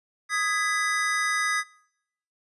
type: chord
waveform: square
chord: G# minor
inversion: second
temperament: just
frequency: 1245.9 / 1661.2 / 1993.5 Hz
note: D#6 / G#6 / B6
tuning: +2 / 0 / +16 cents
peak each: -29 / -29 / -28 dBFS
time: 0.29-1.64 s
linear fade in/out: 50 ms
effects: noise-tail reverb RT60 0.8 s tail -25 dB re dry + resampled to 24000 Hz